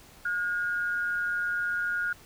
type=tone pair together; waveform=sine; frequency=1436 / 1616.2 Hz; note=F6 / G#6; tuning=+48 / -48 cents; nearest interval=major second; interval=204 cents; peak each=-27 / -35 dBFS; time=0.25-2.13 s; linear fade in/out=5 ms; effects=pink hiss -53 dBFS RMS until 2.25 s